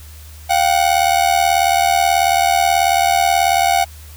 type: ring-modulated tone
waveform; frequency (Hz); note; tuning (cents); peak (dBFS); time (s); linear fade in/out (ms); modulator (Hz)
45% pulse; 740; F#5; 0; -9; 0.49-3.85; 20; 39.2
effects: added 76 Hz sine -35 dBFS peak until 4.16 s + white hiss -43 dBFS RMS until 4.16 s